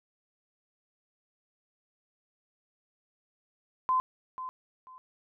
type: tone with echo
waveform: sine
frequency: 1028 Hz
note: C6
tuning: 31 cents flat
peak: -23 dBFS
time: 3.89-4 s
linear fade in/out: 0 ms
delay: 490 ms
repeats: 2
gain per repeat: -12 dB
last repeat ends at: 4.98 s
effects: none